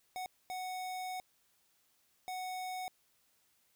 square tone bursts at uneven times, 740 Hz, F#5, in tune, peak -39 dBFS, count 3, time 0.16-0.26 / 0.5-1.2 / 2.28-2.88 s, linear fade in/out 0 ms, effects white hiss -73 dBFS RMS until 3.75 s

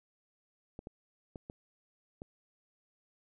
clicks, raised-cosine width 2 ms, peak -30 dBFS, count 5, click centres 0.791 / 0.871 / 1.358 / 1.499 / 2.219 s, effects none

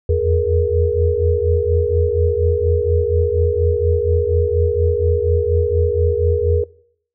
sine tone cluster, 81.7 / 85.9 / 419.9 / 474.6 Hz, E2 / F2 / G#4 / A#4, -15 / -28 / +19 / +31 cents, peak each -19 dBFS, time 0.09-6.64 s, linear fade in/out 5 ms, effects noise-tail reverb RT60 0.6 s tail -21 dB re dry

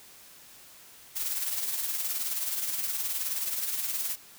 blue noise with tremolo, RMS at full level -29 dBFS, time 1.15-4.16 s, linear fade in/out 20 ms, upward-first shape triangle, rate 19 Hz, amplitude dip 55%, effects white hiss -52 dBFS RMS until 4.38 s

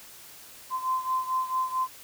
sine beating tone pair, 1032 / 1036.5 Hz, C6 / C6, -24 / -17 cents, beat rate 4.5 Hz, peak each -27 / -31 dBFS, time 0.7-1.88 s, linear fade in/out 50 ms, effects white hiss -48 dBFS RMS until 2.03 s

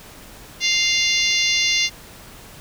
harmonic tone with a mistuned harmonic, 698.5 Hz, F5, in tune, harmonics 3 / 4 / 5 / 6 / 7 / 8 / 9, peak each -22 / -23 / -24 / -25 / -25 / -26 / -27 dBFS, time 0.6-1.9 s, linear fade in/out 50 ms, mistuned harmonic 7, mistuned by -25 cents, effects pink hiss -42 dBFS RMS until 2.6 s

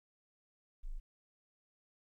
sine tone, 25.96 Hz, G#0, in tune, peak -38 dBFS, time 0.83-1 s, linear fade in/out 20 ms, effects 13-bit

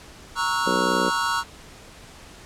square chord, F# dominant seventh, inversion first, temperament equal with one note detuned, 932.3 / 1108.7 / 1318.5 / 1455.4 Hz, A#5 / C#6 / E6 / F#6, 0 / 0 / 0 / -29 cents, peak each -28 dBFS, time 0.35-1.44 s, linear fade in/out 50 ms
harmonic tone, 61.74 Hz, B1, in tune, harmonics 3 / 4 / 5 / 6 / 7 / 8 / 9, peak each -30 / -30 / -30 / -30 / -30 / -30 / -30 dBFS, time 0.66-1.1 s, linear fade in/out 10 ms
effects pink hiss -45 dBFS RMS until 2.45 s + low-pass 9000 Hz 12 dB/octave

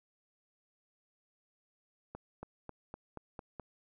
accelerating click train, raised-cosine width 1 ms, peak -29 dBFS, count 7, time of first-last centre 2.15-3.597 s, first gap 280 ms, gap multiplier 0.94, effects none

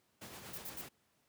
pink noise with tremolo, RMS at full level -48 dBFS, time 0.21-0.89 s, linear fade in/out 10 ms, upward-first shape sine, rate 8.5 Hz, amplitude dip 40%
violet noise bursts, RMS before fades -44 dBFS, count 3, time 0.53-0.817 s, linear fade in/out 5 ms, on 49 ms, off 70 ms
effects pink hiss -75 dBFS RMS until 1.28 s + high-pass 100 Hz 12 dB/octave

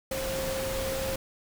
sine tone in noise, 532 Hz, C5, 29 cents sharp, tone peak -31 dBFS, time 0.11-1.16 s, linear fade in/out 5 ms, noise pink, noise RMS -34 dBFS, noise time 0.11-1.16 s, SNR 0 dB, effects none

